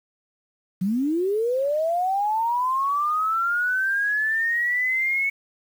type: linear sweep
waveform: sine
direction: up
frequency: 175.1 to 2217 Hz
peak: -20 dBFS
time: 0.81-5.3 s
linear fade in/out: 10 ms
effects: 8-bit